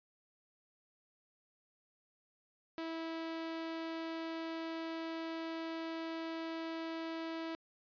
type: tone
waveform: sawtooth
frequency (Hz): 326.6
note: E4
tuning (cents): -16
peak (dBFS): -35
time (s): 2.78-7.55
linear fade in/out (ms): 0
effects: resampled to 11025 Hz